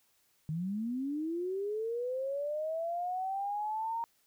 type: linear sweep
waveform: sine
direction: up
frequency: 150 to 932.3 Hz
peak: -32 dBFS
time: 0.49-4.04 s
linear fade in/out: 0 ms
effects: white hiss -71 dBFS RMS until 4.26 s